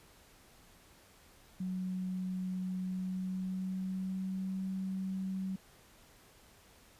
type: tone with pitch glide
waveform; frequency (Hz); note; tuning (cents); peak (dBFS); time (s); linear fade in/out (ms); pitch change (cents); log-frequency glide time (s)
sine; 185 to 189.76; F#3 to F#3; 0 to +44; -34; 1.6-5.56; 5; +44; 2.8-4.58
effects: pink hiss -61 dBFS RMS until 6.99 s + resampled to 32000 Hz